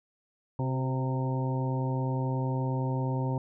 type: harmonic tone with a mistuned harmonic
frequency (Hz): 131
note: C3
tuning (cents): +2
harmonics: 1 / 2 / 3 / 4 / 5 / 6 / 7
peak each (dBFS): -28 / -35 / -39 / -39 / -45 / -45 / -38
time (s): 0.59-3.38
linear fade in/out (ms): 2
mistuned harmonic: 3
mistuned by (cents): -36
effects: none